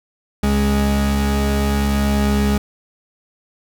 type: tone pair together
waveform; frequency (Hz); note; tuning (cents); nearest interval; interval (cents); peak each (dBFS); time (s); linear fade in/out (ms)
40% pulse; 69.05 / 207.7; C#2 / G#3; -6 / 0; octave + perfect fifth; 1906; -17; 0.43-2.58; 5
effects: none